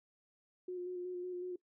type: tone with vibrato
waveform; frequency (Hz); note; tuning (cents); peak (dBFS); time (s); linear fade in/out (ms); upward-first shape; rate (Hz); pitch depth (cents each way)
sine; 360; F#4; -47; -38; 0.68-1.56; 5; square; 5.4; 18
effects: noise-tail reverb RT60 0.1 s tail -20 dB re dry